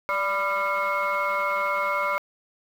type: tone cluster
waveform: sine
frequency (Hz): 584 / 991 / 1191 / 1379 / 2170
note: D5 / B5 / D6 / F6 / C#7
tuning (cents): -10 / +6 / +24 / -22 / -37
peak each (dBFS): -28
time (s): 0.09-2.18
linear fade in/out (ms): 0
effects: tanh soft clip ceiling -16 dBFS + 8-bit